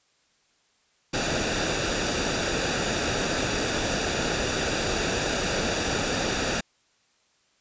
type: noise with comb filter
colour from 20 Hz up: pink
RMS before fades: -26 dBFS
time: 1.13-6.61 s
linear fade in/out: 10 ms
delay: 0.95 ms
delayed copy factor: -0.55
effects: white hiss -66 dBFS RMS until 7.6 s + resampled to 16000 Hz